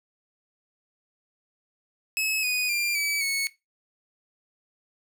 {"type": "tone with pitch steps", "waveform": "sawtooth", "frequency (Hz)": [2581, 2482, 2386, 2294, 2206], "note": ["E7", "D#7", "D7", "D7", "C#7"], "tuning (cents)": [-37, -5, 27, -41, -9], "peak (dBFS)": -21, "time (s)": [2.17, 3.47], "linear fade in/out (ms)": 0, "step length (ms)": 260, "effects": ["noise-tail reverb RT60 0.2 s tail -17 dB re dry"]}